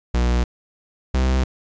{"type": "tone pair in turn", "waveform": "45% pulse", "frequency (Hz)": [60.4, 64.64], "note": ["B1", "C2"], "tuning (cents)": [-38, -20], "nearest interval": "minor second", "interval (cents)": 118, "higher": "second", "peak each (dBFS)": -16, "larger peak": "neither", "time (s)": [[0.14, 0.44], [1.14, 1.44]], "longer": "neither", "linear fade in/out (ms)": 5, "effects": ["resampled to 16000 Hz", "9-bit"]}